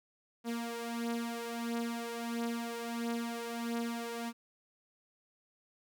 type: beating tone pair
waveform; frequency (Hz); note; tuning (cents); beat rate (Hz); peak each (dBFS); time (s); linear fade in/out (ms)
sawtooth; 233.1 / 234.6; A#3 / A#3; 0 / +11; 1.5; -33 / -36; 0.44-4.33; 50
effects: none